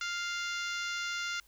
harmonic tone, 698.5 Hz, F5, in tune, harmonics 2 / 3 / 4 / 5 / 6 / 7 / 8 / 9 / 10, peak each -36 / -40 / -42 / -44 / -46 / -47 / -48 / -49 / -50 dBFS, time 0.01-1.4 s, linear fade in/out 2 ms, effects added 50 Hz sine -65 dBFS peak until 1.47 s + white hiss -65 dBFS RMS until 1.47 s

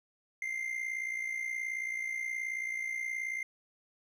triangle tone with amplitude modulation, 2095 Hz, C7, 2 cents sharp, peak -29 dBFS, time 0.42-3.43 s, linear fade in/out 2 ms, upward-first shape sine, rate 58.7 Hz, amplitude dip 65%, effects none

